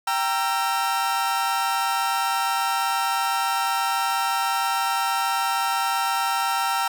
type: chord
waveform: 40% pulse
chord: E diminished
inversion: first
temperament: equal with one note detuned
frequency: 784 / 932.3 / 1345.4 Hz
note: G5 / Bb5 / E6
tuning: 0 / 0 / +35 cents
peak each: -25 dBFS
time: 0.07-6.88 s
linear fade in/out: 5 ms
effects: none